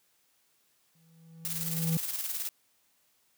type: tone with exponential growth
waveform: triangle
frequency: 163.7 Hz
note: E3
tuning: 12 cents flat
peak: -22 dBFS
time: 0.95-1.97 s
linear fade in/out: 2 ms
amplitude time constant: 220 ms
type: noise with tremolo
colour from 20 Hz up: blue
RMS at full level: -33 dBFS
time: 1.45-2.49 s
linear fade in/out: 0 ms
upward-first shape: square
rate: 19 Hz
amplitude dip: 45%
effects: white hiss -70 dBFS RMS until 3.37 s + high-pass 80 Hz 12 dB/octave